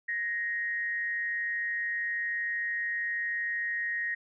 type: tone with frequency modulation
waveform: sine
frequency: 1874 Hz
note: A#6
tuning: 9 cents sharp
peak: -29 dBFS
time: 0.08-4.15 s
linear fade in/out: 10 ms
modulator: 181 Hz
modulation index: 0.42
effects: none